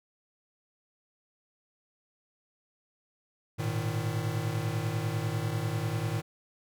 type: chord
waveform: square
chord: Ab suspended second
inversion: none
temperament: equal with one note detuned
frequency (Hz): 106.44 / 116.54 / 155.56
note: Ab2 / Bb2 / Eb3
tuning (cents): +43 / 0 / 0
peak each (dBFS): -34 / -34 / -35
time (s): 3.58-6.22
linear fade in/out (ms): 20
effects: none